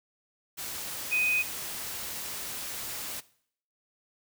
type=tone in noise; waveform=sine; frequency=2500 Hz; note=D#7; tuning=8 cents sharp; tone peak=-24 dBFS; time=1.11-1.43 s; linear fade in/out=20 ms; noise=white; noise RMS=-37 dBFS; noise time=0.57-3.21 s; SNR=+10 dB; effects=noise-tail reverb RT60 0.6 s tail -19 dB re dry